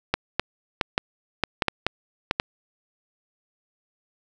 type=clicks; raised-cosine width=0.3 ms; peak=-4 dBFS; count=10; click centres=0.14 / 0.396 / 0.812 / 0.979 / 1.437 / 1.622 / 1.683 / 1.866 / 2.311 / 2.399 s; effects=none